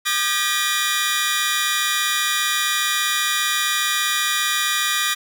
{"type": "tone cluster", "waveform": "20% pulse", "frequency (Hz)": [1210, 1567, 1694, 1925, 3483], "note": ["D#6", "G6", "G#6", "B6", "A7"], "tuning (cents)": [-49, -1, 34, -45, -18], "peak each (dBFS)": [-19, -22, -26, -18, -20], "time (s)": [0.05, 5.15], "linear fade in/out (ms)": 20, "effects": []}